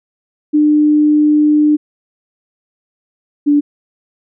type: tone pair in turn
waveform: sine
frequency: 300 / 291 Hz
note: D4 / D4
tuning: +37 / -16 cents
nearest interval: minor second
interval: 53 cents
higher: first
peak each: -7 dBFS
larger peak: neither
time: 0.53-1.77 / 3.46-3.61 s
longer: first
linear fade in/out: 20 ms
effects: none